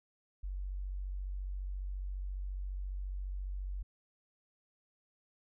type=tone; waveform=sine; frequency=47.27 Hz; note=F#1; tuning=38 cents sharp; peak=-36 dBFS; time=0.43-3.83 s; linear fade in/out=10 ms; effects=none